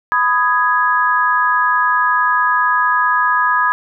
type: chord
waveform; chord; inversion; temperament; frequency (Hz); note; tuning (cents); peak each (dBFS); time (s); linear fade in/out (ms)
sine; G# minor; first; just; 996.7 / 1245.9 / 1661.2; B5 / D#6 / G#6; +16 / +2 / 0; -16; 0.12-3.72; 0
effects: none